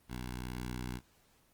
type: tone with notch filter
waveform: 10% pulse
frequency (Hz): 61.74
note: B1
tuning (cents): 0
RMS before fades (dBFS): -40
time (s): 0.08-1.01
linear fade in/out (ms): 50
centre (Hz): 540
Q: 1
effects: pink hiss -68 dBFS RMS until 1.53 s + Opus 24 kbps